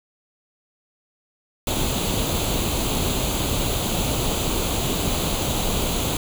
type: noise with comb filter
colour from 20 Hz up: pink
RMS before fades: -23 dBFS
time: 1.67-6.17 s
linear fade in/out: 2 ms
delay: 0.28 ms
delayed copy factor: +0.65
effects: none